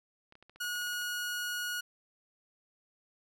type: clicks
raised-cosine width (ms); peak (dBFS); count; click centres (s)
0.3; -39; 11; 0.324 / 0.354 / 0.426 / 0.496 / 0.56 / 0.645 / 0.757 / 0.816 / 0.871 / 0.933 / 1.016
type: tone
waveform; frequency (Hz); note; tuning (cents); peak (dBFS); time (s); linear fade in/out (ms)
sawtooth; 1450; F#6; -35; -30; 0.6-1.81; 10
effects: none